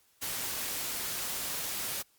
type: noise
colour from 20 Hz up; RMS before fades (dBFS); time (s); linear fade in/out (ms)
white; -35; 0.21-2.03; 20
effects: white hiss -67 dBFS RMS until 2.18 s + Opus 48 kbps